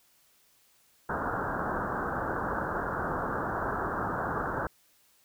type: low-pass noise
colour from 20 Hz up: white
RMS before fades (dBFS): -32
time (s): 1.09-4.67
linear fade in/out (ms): 2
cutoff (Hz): 1600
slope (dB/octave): 96
effects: white hiss -65 dBFS RMS until 5.24 s